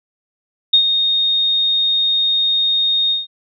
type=tone with ADSR envelope; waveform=sine; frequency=3700 Hz; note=A#7; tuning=14 cents flat; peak=-6 dBFS; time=0.73-3.27 s; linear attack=9 ms; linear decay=84 ms; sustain=-7 dB; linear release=160 ms; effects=none